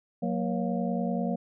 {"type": "tone cluster", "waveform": "sine", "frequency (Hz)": [183.3, 233.6, 479, 555, 706], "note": ["F#3", "A#3", "A#4", "C#5", "F5"], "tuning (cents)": [-16, 4, 47, 2, 19], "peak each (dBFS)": [-30, -30, -37, -36, -36], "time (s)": [0.22, 1.36], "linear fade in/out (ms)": 10, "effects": []}